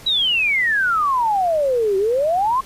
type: exponential two-way sweep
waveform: sine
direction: down then up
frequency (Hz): 3951 to 377 to 1097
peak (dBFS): -15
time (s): 0.06-2.61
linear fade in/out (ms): 10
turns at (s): 1.97
effects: pink hiss -42 dBFS RMS until 2.65 s + resampled to 32000 Hz